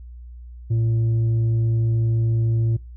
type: tone with tanh clipping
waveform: sine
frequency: 113.8 Hz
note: A#2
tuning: 41 cents flat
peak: -18 dBFS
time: 0.7-2.77 s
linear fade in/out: 10 ms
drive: 4 dB
effects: noise-tail reverb RT60 0.3 s tail -25 dB re dry + added 60 Hz sine -36 dBFS peak until 2.96 s